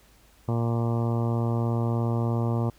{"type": "harmonic tone", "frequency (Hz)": 116.8, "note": "A#2", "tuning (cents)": 4, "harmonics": [1, 2, 3, 4, 5, 6, 7, 8, 9, 10], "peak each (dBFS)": [-24, -30, -34, -36, -38, -40, -41, -42, -43, -44], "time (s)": [0.48, 2.7], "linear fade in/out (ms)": 5, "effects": ["added 52 Hz sine -59 dBFS peak until 2.78 s", "pink hiss -59 dBFS RMS until 2.78 s"]}